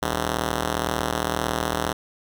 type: ring-modulated tone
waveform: 5% pulse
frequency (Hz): 117.5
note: A#2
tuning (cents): +14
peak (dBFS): -9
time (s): 0.02-1.93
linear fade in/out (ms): 5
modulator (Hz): 37.8
effects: none